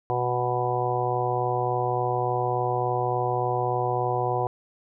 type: harmonic tone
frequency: 123.47 Hz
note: B2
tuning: in tune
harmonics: 1 / 3 / 4 / 5 / 6 / 7 / 8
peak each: -30 / -30 / -30 / -36 / -27 / -35 / -31 dBFS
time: 0.1-4.47 s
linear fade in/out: 0 ms
effects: none